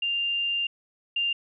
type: tone pair in turn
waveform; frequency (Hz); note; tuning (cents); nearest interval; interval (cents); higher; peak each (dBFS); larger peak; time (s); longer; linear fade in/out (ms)
sine; 2794 / 2794; F7 / F7; 0 / 0; unison; 0; neither; -24 / -23; second; 0.02-0.67 / 1.16-1.33; first; 5
effects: none